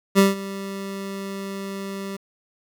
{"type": "tone with ADSR envelope", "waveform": "25% pulse", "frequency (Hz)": 196, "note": "G3", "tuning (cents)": 0, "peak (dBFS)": -7, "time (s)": [0.15, 2.17], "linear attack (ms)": 36, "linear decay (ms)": 160, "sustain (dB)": -18, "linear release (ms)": 12, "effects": ["8-bit"]}